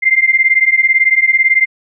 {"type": "beating tone pair", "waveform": "sine", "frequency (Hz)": [2086, 2104], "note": ["C7", "C7"], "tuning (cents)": [-6, 9], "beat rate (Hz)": 18, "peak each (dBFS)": -11, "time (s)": [0.02, 1.66], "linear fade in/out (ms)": 20, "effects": []}